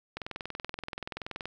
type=click train; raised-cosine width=0.3 ms; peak=-20 dBFS; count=28; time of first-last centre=0.17-1.456 s; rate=21 Hz; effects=none